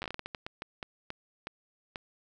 slowing click train, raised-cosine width 0.3 ms, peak -21 dBFS, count 16, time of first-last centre 0.02-1.958 s, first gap 9 ms, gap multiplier 1.33, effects none

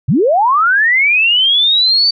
sine linear sweep, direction up, 98.5 to 4614 Hz, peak -8 dBFS, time 0.08-2.11 s, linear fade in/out 10 ms, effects none

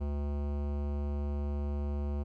sine tone with hard clipping, 72.1 Hz, D2, 31 cents flat, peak -33 dBFS, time 0-2.24 s, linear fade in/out 20 ms, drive 18 dB, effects none

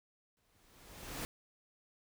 pink noise with exponential growth, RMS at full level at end -39 dBFS, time 0.37-1.25 s, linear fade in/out 0 ms, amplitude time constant 190 ms, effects none

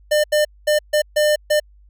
square tone bursts at uneven times, 600 Hz, D5, 37 cents sharp, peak -14 dBFS, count 6, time 0.11-0.24 / 0.32-0.45 / 0.67-0.79 / 0.93-1.02 / 1.16-1.36 / 1.5-1.6 s, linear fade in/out 10 ms, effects added 50 Hz sine -46 dBFS peak until 1.89 s

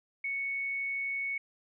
sine tone, 2217 Hz, C#7, in tune, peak -31 dBFS, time 0.24-1.38 s, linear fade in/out 5 ms, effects none

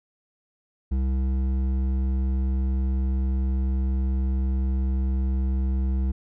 sine tone with hard clipping, 65.41 Hz, C2, in tune, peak -23 dBFS, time 0.91-6.12 s, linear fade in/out 10 ms, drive 9 dB, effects none

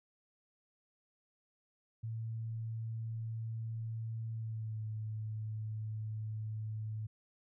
sine tone with pitch glide, 112.7 to 108.67 Hz, A2 to A2, +42 to -21 cents, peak -37 dBFS, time 2.03-7.07 s, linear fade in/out 10 ms, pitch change -63 cents, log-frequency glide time 4.31-4.83 s, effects none

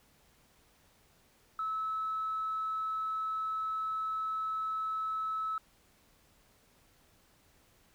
sine tone, 1300 Hz, E6, 24 cents flat, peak -31 dBFS, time 1.59-5.58 s, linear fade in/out 2 ms, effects tanh soft clip ceiling -27 dBFS + pink hiss -66 dBFS RMS until 7.94 s

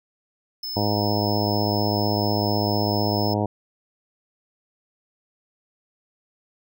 square tone, 5230 Hz, E8, 15 cents flat, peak -29 dBFS, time 0.63-3.34 s, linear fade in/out 5 ms
harmonic tone, 104.2 Hz, G#2, 6 cents sharp, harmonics 1 / 2 / 3 / 4 / 5 / 6 / 7 / 8 / 9, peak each -25 / -27 / -28 / -30 / -31 / -30 / -30 / -34 / -33 dBFS, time 0.76-3.46 s, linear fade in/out 5 ms
effects none

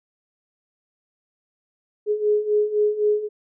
sine beating tone pair, 417.5 / 421.4 Hz, G#4 / G#4, +9 / +25 cents, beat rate 3.9 Hz, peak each -23 / -19 dBFS, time 2.06-3.29 s, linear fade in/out 50 ms, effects none

